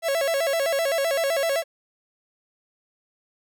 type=tone with vibrato; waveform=45% pulse; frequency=605 Hz; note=D#5; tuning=49 cents flat; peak=-21 dBFS; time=0.02-1.64 s; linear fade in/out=50 ms; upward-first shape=square; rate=7.8 Hz; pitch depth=160 cents each way; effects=none